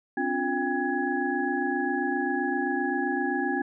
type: tone cluster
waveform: sine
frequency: 259.2 / 286.8 / 354.8 / 798 / 1676 Hz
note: C4 / D4 / F4 / G5 / G#6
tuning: -16 / -41 / +27 / +31 / +15 cents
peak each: -31 dBFS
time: 0.17-3.62 s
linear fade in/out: 5 ms
effects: none